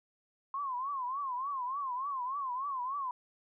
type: tone with vibrato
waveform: sine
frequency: 1060 Hz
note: C6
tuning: 22 cents sharp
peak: -33 dBFS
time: 0.54-3.11 s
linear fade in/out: 2 ms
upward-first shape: triangle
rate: 3.4 Hz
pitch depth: 170 cents each way
effects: none